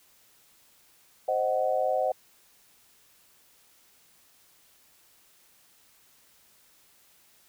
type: chord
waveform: sine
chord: C diminished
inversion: none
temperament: equal with one note detuned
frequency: 523.3 / 622.3 / 746 Hz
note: C5 / Eb5 / Gb5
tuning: 0 / 0 / +14 cents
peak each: -28 dBFS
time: 1.28-2.12 s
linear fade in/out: 5 ms
effects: white hiss -61 dBFS RMS until 7.48 s